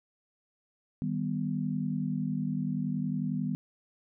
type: chord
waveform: sine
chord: Eb augmented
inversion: none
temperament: equal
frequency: 155.56 / 196 / 246.9 Hz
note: Eb3 / G3 / B3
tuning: 0 / 0 / 0 cents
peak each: -33 dBFS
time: 1.02-3.55 s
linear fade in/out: 0 ms
effects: none